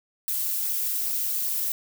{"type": "noise with flanger", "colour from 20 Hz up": "violet", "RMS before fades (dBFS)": -27, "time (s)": [0.28, 1.72], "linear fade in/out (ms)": 0, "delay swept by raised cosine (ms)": [0.28, 5.98], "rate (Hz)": 2.5, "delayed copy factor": -0.55, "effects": []}